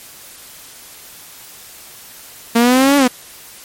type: exponential two-way sweep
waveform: sawtooth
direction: up then down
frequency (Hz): 229.2 to 288.4 to 240.6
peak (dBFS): -5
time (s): 2.55-3.08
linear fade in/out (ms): 10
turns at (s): 2.97
effects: white hiss -38 dBFS RMS until 3.64 s + MP3 64 kbps